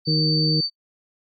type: tone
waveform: sine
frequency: 4573 Hz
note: D8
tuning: 47 cents flat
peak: -21 dBFS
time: 0.05-0.7 s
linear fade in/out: 50 ms
type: harmonic tone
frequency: 156.1 Hz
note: D#3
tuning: 6 cents sharp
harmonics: 1 / 2 / 3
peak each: -20 / -26 / -30 dBFS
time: 0.07-0.61 s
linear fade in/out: 10 ms
effects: noise-tail reverb RT60 0.1 s tail -26 dB re dry + AAC 48 kbps